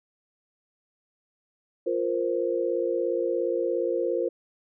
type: chord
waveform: sine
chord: F suspended fourth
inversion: none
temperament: equal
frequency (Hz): 349.2 / 466.2 / 523.3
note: F4 / Bb4 / C5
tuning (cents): 0 / 0 / 0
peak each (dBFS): -28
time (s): 1.86-4.29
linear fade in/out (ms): 10
effects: none